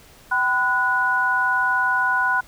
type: tone cluster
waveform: sine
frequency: 769 / 1007 / 1466 Hz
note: G5 / B5 / F#6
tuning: -33 / +33 / -16 cents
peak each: -27 / -22 / -19 dBFS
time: 0.31-2.41 s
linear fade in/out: 10 ms
effects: pink hiss -49 dBFS RMS until 2.47 s